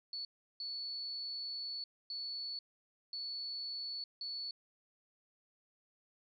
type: tone bursts at uneven times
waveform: sine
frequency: 4435 Hz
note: C#8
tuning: in tune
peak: -39 dBFS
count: 5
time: 0.13-0.25 / 0.6-1.84 / 2.1-2.59 / 3.13-4.04 / 4.21-4.51 s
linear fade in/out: 2 ms
effects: none